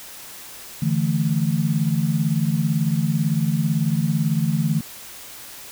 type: chord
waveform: sine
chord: D suspended second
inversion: none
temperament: equal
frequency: 146.83 / 164.81 / 220 Hz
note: D3 / E3 / A3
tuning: 0 / 0 / 0 cents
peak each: -22 / -21 / -24 dBFS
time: 0.82-4.81 s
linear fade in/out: 5 ms
effects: white hiss -39 dBFS RMS until 5.71 s